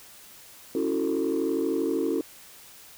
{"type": "chord", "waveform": "sine", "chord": "F# minor seventh", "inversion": "second", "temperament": "equal with one note detuned", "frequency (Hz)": [277.2, 329.6, 370, 446.7], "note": ["C#4", "E4", "F#4", "A4"], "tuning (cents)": [0, 0, 0, 26], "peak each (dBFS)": [-28, -27, -29, -28], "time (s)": [0.75, 2.21], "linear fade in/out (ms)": 2, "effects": ["tanh soft clip ceiling -18 dBFS", "white hiss -49 dBFS RMS until 2.97 s"]}